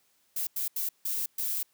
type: noise bursts at uneven times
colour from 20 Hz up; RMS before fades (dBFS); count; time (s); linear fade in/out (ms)
violet; -31; 5; 0.36-0.47 / 0.56-0.68 / 0.76-0.89 / 1.05-1.26 / 1.38-1.63; 5
effects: white hiss -69 dBFS RMS until 1.73 s + high-pass 100 Hz 12 dB/octave